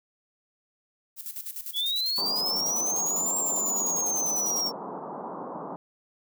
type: noise with tremolo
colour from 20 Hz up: violet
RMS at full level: -35 dBFS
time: 1.16-4.71 s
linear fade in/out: 50 ms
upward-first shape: square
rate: 10 Hz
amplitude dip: 70%
type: linear two-way sweep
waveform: sine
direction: up then down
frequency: 3322 to 7459 to 5450 Hz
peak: -25 dBFS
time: 1.73-4.72 s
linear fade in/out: 50 ms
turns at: 3.37 s
type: band-pass noise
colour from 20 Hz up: white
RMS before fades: -37 dBFS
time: 2.18-5.76 s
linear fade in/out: 0 ms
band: 160 to 1100 Hz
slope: 48 dB/octave
effects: none